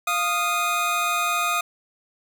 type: tone pair together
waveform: 25% pulse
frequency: 696.9 / 1239 Hz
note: F5 / D#6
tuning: -4 / -8 cents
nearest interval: minor seventh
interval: 996 cents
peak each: -24 / -18 dBFS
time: 0.07-1.61 s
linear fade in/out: 5 ms
effects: none